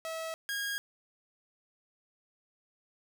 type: tone pair in turn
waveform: sawtooth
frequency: 648 / 1632.9 Hz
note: E5 / G#6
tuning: -30 / -30 cents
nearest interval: octave + major third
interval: 1600 cents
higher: second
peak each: -32 / -29 dBFS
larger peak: second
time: 0.05-0.34 / 0.49-0.78 s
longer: neither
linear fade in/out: 0 ms
effects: none